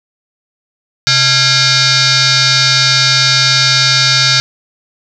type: tone with frequency modulation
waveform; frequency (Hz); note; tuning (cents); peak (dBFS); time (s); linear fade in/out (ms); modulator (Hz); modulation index
sine; 131.5; C3; +9; -7; 1.07-4.4; 0; 757; 7.2
effects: none